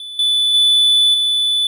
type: tone with level steps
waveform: triangle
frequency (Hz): 3482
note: A7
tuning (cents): -19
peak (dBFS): -26 / -11 / -8 / -12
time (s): 0-1.67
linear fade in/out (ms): 2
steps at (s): 0.19 / 0.54 / 1.14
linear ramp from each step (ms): 2
effects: none